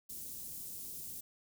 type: band-stop noise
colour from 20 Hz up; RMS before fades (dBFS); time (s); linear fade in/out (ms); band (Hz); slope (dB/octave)
white; -45; 0.09-1.21; 10; 280 to 7800; 12
effects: none